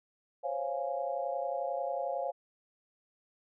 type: chord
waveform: sine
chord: Db major seventh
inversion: third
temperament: equal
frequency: 523.3 / 554.4 / 698.5 / 830.6 Hz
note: C5 / Db5 / F5 / Ab5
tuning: 0 / 0 / 0 / 0 cents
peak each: -38 / -36 / -36 / -40 dBFS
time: 0.43-2.32 s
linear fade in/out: 20 ms
effects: none